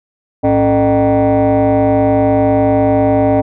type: tone with frequency modulation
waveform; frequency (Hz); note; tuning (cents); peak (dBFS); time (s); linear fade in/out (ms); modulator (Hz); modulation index
sine; 440; A4; 0; -6; 0.43-3.42; 20; 166; 1.9
effects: tanh soft clip ceiling -7 dBFS